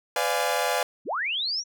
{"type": "chord", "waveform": "sawtooth", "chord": "B diminished seventh", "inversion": "none", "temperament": "equal with one note detuned", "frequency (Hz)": [504.8, 587.3, 698.5, 830.6], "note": ["B4", "D5", "F5", "Ab5"], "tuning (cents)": [38, 0, 0, 0], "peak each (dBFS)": -25, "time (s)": [0.16, 0.83], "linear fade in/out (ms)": 2}
{"type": "linear sweep", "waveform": "sine", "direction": "up", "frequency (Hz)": [134.8, 5920], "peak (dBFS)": -25, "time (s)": [1.05, 1.64], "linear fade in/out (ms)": 50}
{"effects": []}